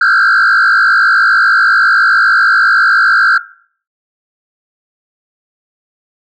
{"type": "tone with frequency modulation", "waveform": "sine", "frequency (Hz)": 1480, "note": "F#6", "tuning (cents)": 0, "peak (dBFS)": -3, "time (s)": [0.01, 3.38], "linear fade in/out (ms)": 5, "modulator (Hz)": 53.7, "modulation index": 2.5, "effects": ["noise-tail reverb RT60 0.5 s tail -19 dB re dry", "tanh soft clip ceiling -5 dBFS"]}